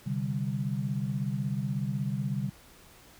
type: chord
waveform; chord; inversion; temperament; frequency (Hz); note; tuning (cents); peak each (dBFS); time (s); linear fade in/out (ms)
sine; C suspended second; none; just; 130.81 / 147.16 / 196.22; C3 / D3 / G3; 0 / +4 / +2; -32 / -33 / -33; 0.06-2.5; 10
effects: pink hiss -55 dBFS RMS until 3.19 s

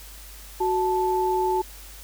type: tone pair together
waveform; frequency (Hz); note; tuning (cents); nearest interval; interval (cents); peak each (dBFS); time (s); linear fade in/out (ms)
sine; 370 / 877.2; F#4 / A5; 0 / -6; octave + minor third; 1494; -23; 0.6-1.62; 10
effects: added 50 Hz sine -43 dBFS peak until 2.03 s + white hiss -45 dBFS RMS until 2.03 s

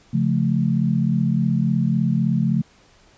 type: chord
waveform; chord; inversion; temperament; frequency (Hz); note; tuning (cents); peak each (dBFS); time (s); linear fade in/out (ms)
sine; Db augmented; none; equal with one note detuned; 138.59 / 174.61 / 218.1; Db3 / F3 / A3; 0 / 0 / -15; -21; 0.13-2.62; 10
effects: pink hiss -54 dBFS RMS until 3.17 s + resampled to 16000 Hz

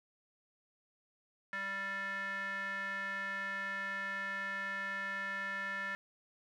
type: tone with band-pass filter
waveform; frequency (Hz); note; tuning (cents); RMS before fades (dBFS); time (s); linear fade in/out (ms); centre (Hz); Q
square; 196; G3; 0; -39; 1.53-5.95; 0; 1700; 6
effects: none

